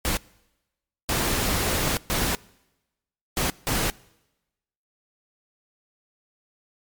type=noise bursts at uneven times; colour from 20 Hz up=pink; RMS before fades=-24 dBFS; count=5; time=0.05-0.17 / 1.09-1.97 / 2.1-2.35 / 3.37-3.5 / 3.67-3.9 s; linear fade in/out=0 ms; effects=noise-tail reverb RT60 1.0 s tail -24 dB re dry + MP3 96 kbps